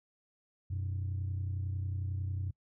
sine tone pair together, 92.42 / 123.47 Hz, F#2 / B2, -1 / 0 cents, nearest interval perfect fourth, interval 501 cents, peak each -32 / -39 dBFS, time 0.7-2.51 s, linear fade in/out 10 ms, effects noise-tail reverb RT60 0.1 s tail -25 dB re dry + tanh soft clip ceiling -29 dBFS

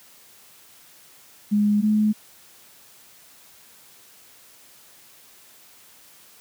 sine tone pair in turn, 207.7 / 212.9 Hz, G#3 / G#3, 0 / +43 cents, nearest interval unison, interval 43 cents, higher second, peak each -16 dBFS, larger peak neither, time 1.51-1.82 / 1.82-2.13 s, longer neither, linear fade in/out 20 ms, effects white hiss -51 dBFS RMS until 6.4 s + high-pass 80 Hz 12 dB/octave

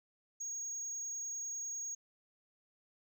sine tone, 6590 Hz, G#8, 14 cents flat, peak -36 dBFS, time 0.4-1.95 s, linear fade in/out 10 ms, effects tanh soft clip ceiling -37 dBFS + 13-bit

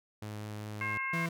sawtooth tone with vibrato, 105.8 Hz, G#2, 33 cents sharp, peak -35 dBFS, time 0.22-0.98 s, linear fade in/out 5 ms, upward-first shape sine, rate 5 Hz, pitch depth 9 cents each way
harmonic tone, 534 Hz, C5, 35 cents sharp, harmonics 2 / 3 / 4 / 5, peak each -38 / -40 / -34 / -46 dBFS, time 0.81-1.26 s, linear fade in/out 2 ms
40% pulse tone, 167.4 Hz, E3, 27 cents sharp, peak -32 dBFS, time 1.13-1.29 s, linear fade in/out 5 ms
effects none

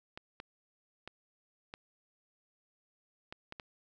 clicks, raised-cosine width 0.3 ms, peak -27 dBFS, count 7, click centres 0.175 / 0.401 / 1.076 / 1.739 / 3.325 / 3.524 / 3.598 s, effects none

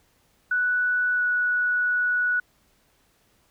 sine tone with pitch glide, 1480 to 1470.6 Hz, F#6 to F#6, 0 to -11 cents, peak -20 dBFS, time 0.51-2.4 s, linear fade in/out 5 ms, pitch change -11 cents, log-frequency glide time 1.15-1.21 s, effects pink hiss -64 dBFS RMS until 3.5 s

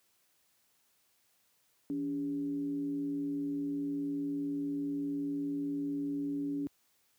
sine tone with frequency modulation, 284.3 Hz, C#4, 44 cents sharp, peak -32 dBFS, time 1.9-6.67 s, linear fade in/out 0 ms, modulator 119 Hz, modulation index 0.34, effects white hiss -72 dBFS RMS until 7.18 s + high-pass 60 Hz 12 dB/octave

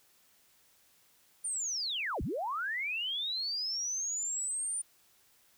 sine linear two-way sweep, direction down then up, 9250 to 34.65 to 9250 Hz, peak -32 dBFS, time 1.44-4.82 s, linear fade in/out 10 ms, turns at 2.22 s, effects white hiss -66 dBFS RMS until 5.57 s

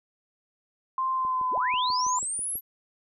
sine tone with pitch glide, 1046.5 to 1004.4 Hz, C6 to B5, 0 to +29 cents, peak -24 dBFS, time 0.98-2.19 s, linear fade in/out 2 ms, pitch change -71 cents, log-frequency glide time 1.12-1.6 s
click train, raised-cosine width 2 ms, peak -33 dBFS, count 9, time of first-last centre 1.25-2.555 s, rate 6.13 Hz
sine linear sweep, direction up, 146.83 to 11840 Hz, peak -28 dBFS, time 1.51-2.61 s, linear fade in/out 50 ms
effects none

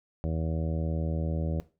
harmonic tone, 80.2 Hz, E2, 47 cents flat, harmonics 1 / 2 / 3 / 4 / 5 / 6 / 7 / 8 / 9, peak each -30 / -32 / -40 / -40 / -45 / -44 / -40 / -51 / -51 dBFS, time 0.24-1.6 s, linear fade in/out 0 ms, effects noise-tail reverb RT60 0.3 s tail -17 dB re dry

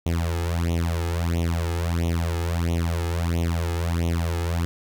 sawtooth tone with flanger, 84.3 Hz, E2, 39 cents sharp, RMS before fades -24 dBFS, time 0.06-4.65 s, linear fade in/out 0 ms, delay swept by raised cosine 0.31 to 2.41 ms, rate 1.5 Hz, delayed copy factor +0.95, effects none

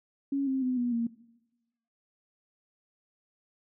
sine tone with pitch steps, 277.2 / 265.3 / 253.9 / 243 / 232.6 Hz, C#4 / C4 / B3 / B3 / A#3, 0 / +24 / +48 / -28 / -4 cents, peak -26 dBFS, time 0.32-1.07 s, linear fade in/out 5 ms, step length 150 ms, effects noise-tail reverb RT60 1.0 s tail -20 dB re dry

